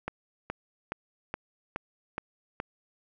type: click train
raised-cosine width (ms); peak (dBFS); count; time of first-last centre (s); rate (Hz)
0.5; -17; 7; 0.08-2.601; 2.38
effects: none